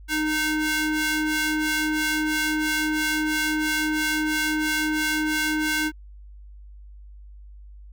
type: ring-modulated tone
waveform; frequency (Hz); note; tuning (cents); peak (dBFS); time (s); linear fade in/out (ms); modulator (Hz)
sawtooth; 617; D#5; -15; -15; 0.08-5.92; 50; 924
effects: added 50 Hz sine -41 dBFS peak until 7.92 s